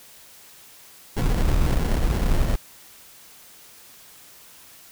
brown noise with sample-and-hold, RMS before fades -20 dBFS, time 1.16-2.56 s, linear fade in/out 10 ms, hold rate 1225 Hz, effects white hiss -48 dBFS RMS until 4.91 s

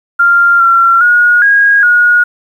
sine tone with pitch steps, 1393 / 1365 / 1443 / 1638 / 1444 Hz, F6 / F6 / F#6 / G#6 / F#6, -5 / -40 / -44 / -24 / -43 cents, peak -4 dBFS, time 0.19-2.24 s, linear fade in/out 10 ms, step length 410 ms, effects 7-bit

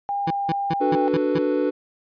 sine tone with pitch glide, 805 to 799.4 Hz, G5 to G5, +46 to +34 cents, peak -22 dBFS, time 0.09-1.08 s, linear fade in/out 0 ms, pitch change -12 cents, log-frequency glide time 0.2-0.44 s
25% pulse tone bursts, 164.81 Hz, E3, in tune, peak -18 dBFS, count 6, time 0.27-1.386 s, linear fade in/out 5 ms, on 36 ms, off 180 ms
triangle chord, B minor seventh, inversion first, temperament equal, 293.7 / 370 / 440 / 493.9 Hz, D4 / F#4 / A4 / B4, 0 / 0 / 0 / 0 cents, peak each -21 / -24 / -25 / -22 dBFS, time 0.8-1.71 s, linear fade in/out 20 ms
effects resampled to 11025 Hz

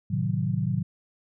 sine chord, A diminished seventh, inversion none, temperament equal with one note detuned, 110.32 / 130.81 / 155.56 / 185 Hz, A2 / C3 / Eb3 / Gb3, +5 / 0 / 0 / 0 cents, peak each -29 dBFS, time 0.1-0.83 s, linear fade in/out 10 ms, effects none

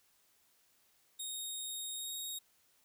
15% pulse tone with pitch glide, 3729 to 3757 Hz, A#7 to A#7, 0 to +13 cents, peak -33 dBFS, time 1.19-2.39 s, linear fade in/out 10 ms, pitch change +13 cents, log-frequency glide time 1.96-2.13 s, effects white hiss -71 dBFS RMS until 2.84 s

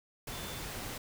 sine tone in noise, 3520 Hz, A7, in tune, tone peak -49 dBFS, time 0.32-0.59 s, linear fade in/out 5 ms, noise pink, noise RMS -41 dBFS, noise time 0.27-0.98 s, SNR -11 dB, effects none

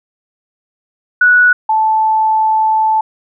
sine tone pair in turn, 1471 / 874.7 Hz, F#6 / A5, -11 / -10 cents, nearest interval major sixth, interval 899 cents, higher first, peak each -5 / -9 dBFS, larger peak first, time 1.21-1.53 / 1.69-3.01 s, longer second, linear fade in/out 5 ms, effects none

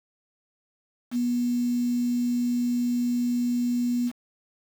sine tone with quantisation, 242.9 Hz, B3, 29 cents flat, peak -22 dBFS, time 1.11-4.12 s, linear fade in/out 50 ms, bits 7, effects none

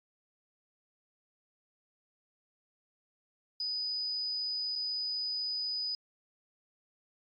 sine tone with dropouts, 4978 Hz, D#8, in tune, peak -32 dBFS, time 3.6-5.95 s, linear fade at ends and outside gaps 2 ms, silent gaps 4.755-4.759 s, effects AAC 48 kbps

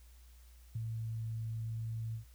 sine tone with ADSR envelope, 112.6 Hz, A2, 40 cents sharp, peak -33 dBFS, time 0.75-2.25 s, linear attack 7 ms, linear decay 22 ms, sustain -3 dB, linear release 110 ms, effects added 60 Hz sine -55 dBFS peak until 2.34 s + white hiss -67 dBFS RMS until 2.34 s

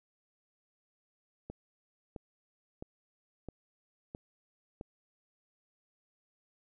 click train, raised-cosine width 2 ms, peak -28 dBFS, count 6, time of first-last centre 1.5-4.811 s, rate 1.51 Hz, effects none

